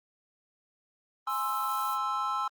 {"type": "chord", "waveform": "triangle", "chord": "Ab augmented", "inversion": "none", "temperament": "equal", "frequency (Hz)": [830.6, 1046.5, 1318.5], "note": ["Ab5", "C6", "E6"], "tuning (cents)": [0, 0, 0], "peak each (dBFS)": [-34, -31, -29], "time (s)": [1.27, 2.48], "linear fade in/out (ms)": 5}
{"type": "noise", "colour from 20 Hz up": "violet", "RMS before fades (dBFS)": -42, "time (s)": [1.28, 1.98], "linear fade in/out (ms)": 50}
{"effects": ["Opus 24 kbps"]}